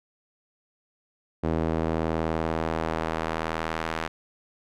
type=tone with band-pass filter sweep; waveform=sawtooth; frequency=80.7 Hz; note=E2; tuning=36 cents flat; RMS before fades=-28 dBFS; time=1.43-4.08 s; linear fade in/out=10 ms; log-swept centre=380 to 1500 Hz; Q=0.73; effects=none